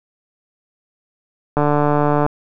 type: click train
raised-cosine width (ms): 1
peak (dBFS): -3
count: 103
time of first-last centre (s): 1.57-2.264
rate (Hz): 147
effects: none